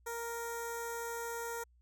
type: tone with notch filter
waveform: 10% pulse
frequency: 466.2 Hz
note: A#4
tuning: in tune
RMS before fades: -40 dBFS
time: 0.06-1.64 s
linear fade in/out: 10 ms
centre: 2800 Hz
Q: 0.58
effects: added 60 Hz sine -63 dBFS peak until 1.81 s